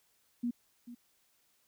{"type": "tone with echo", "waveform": "sine", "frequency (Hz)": 240, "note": "B3", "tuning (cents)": -49, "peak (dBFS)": -30, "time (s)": [0.43, 0.51], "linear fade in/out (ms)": 10, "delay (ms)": 440, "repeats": 1, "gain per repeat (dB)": -14, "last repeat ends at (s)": 0.95, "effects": ["white hiss -72 dBFS RMS until 1.67 s"]}